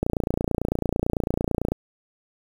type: click train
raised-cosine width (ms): 2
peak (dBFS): -9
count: 50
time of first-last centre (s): 0.03-1.72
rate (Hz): 29
effects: 7-bit